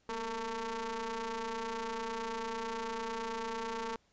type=ring-modulated tone; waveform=sawtooth; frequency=222.5 Hz; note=A3; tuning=20 cents sharp; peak=-29 dBFS; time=0.09-3.96 s; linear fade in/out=2 ms; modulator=682 Hz; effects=pink hiss -71 dBFS RMS until 4.12 s + resampled to 16000 Hz